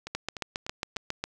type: two click trains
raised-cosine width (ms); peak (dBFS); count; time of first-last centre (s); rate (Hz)
0.2; -13 / -20; 9 / 4; 0.15-1.24 / 0.07-0.963; 7.34 / 3.36
effects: none